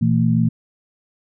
sine tone cluster, 119.5 / 166.4 / 225.2 Hz, A#2 / E3 / A3, +43 / +17 / +40 cents, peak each -18 dBFS, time 0.01-0.49 s, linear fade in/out 10 ms, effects none

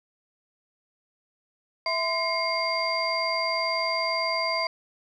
sine tone cluster, 657 / 1028 / 2141 / 4739 Hz, E5 / C6 / C7 / D8, -6 / -31 / +39 / +15 cents, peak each -29 dBFS, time 1.86-4.67 s, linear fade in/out 2 ms, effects tanh soft clip ceiling -14 dBFS

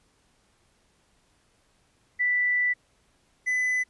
sine / triangle tone pair in turn, 1975.5 / 2004 Hz, B6 / B6, 0 / +25 cents, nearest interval unison, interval 25 cents, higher second, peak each -21 dBFS, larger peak neither, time 2.19-2.74 / 3.46-3.84 s, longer first, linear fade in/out 20 ms, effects pink hiss -66 dBFS RMS until 3.89 s + resampled to 24000 Hz

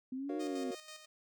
sine exponential two-way sweep, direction up then down, 253.2 to 307.8 to 253.2 Hz, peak -37 dBFS, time 0.12-0.71 s, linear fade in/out 5 ms, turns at 0.39 s
triangle chord, Gb major seventh, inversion none, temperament equal, 370 / 466.2 / 554.4 / 698.5 Hz, Gb4 / Bb4 / Db5 / F5, 0 / 0 / 0 / 0 cents, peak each -39 / -42 / -45 / -45 dBFS, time 0.29-0.75 s, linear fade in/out 5 ms
5% pulse tone with tremolo, 619 Hz, D#5, 9 cents flat, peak -36 dBFS, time 0.39-1.06 s, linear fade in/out 20 ms, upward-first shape square, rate 6.1 Hz, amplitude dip 55%
effects none

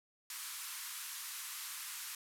white band-pass noise, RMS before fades -45 dBFS, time 0.3-2.15 s, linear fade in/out 2 ms, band 980 to 14000 Hz, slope 48 dB/octave, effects none

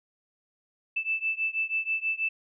sine beating tone pair, 2637 / 2643.2 Hz, E7 / E7, 0 / +4 cents, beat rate 6.2 Hz, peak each -29 / -30 dBFS, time 0.96-2.29 s, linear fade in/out 10 ms, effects none

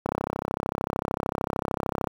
click train, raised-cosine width 1 ms, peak -11 dBFS, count 68, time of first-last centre 0.06-2.072 s, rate 33.3 Hz, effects high-pass 80 Hz 12 dB/octave + 7-bit

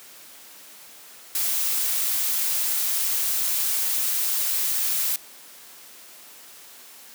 blue noise, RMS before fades -24 dBFS, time 1.35-5.16 s, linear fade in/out 2 ms, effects white hiss -46 dBFS RMS until 7.14 s + high-pass 200 Hz 12 dB/octave

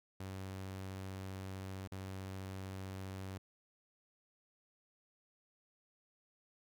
sawtooth tone with dropouts, 95.4 Hz, G2, 47 cents flat, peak -39 dBFS, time 0.2-3.38 s, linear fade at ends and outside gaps 5 ms, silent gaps 1.875-1.918 s, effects none

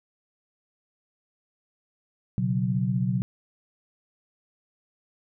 sine chord, B suspended second, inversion none, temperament just, 123.47 / 138.9 / 185.21 Hz, B2 / C#3 / F#3, 0 / +4 / +2 cents, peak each -26 / -29 / -26 dBFS, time 2.38-3.22 s, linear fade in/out 0 ms, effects none

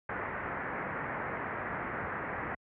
white low-pass noise, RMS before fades -37 dBFS, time 0.09-2.55 s, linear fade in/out 5 ms, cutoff 2000 Hz, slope 48 dB/octave, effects high-pass 60 Hz 12 dB/octave

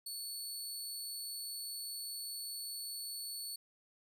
20% pulse tone, 4435 Hz, C#8, in tune, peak -35 dBFS, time 0.06-3.56 s, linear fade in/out 5 ms, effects none

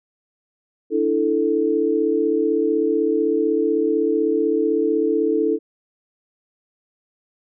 sine chord, D suspended second, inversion none, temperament equal, 293.7 / 329.6 / 440 Hz, D4 / E4 / A4, 0 / 0 / 0 cents, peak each -23 / -21 / -19 dBFS, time 0.9-5.59 s, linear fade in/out 50 ms, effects none

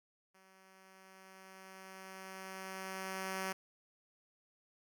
5% pulse tone with level ramp, 190 Hz, F#3, 46 cents sharp, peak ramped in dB -52 to -25 dBFS, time 0.34-3.53 s, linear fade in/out 10 ms, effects none

